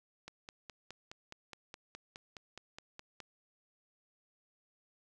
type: click train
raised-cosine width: 0.2 ms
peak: -29 dBFS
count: 15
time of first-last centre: 0.28-3.203 s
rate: 4.79 Hz
effects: none